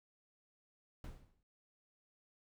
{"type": "noise with exponential decay", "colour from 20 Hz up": "brown", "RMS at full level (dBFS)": -43, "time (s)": [1.04, 1.43], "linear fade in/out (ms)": 2, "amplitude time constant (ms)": 83, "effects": []}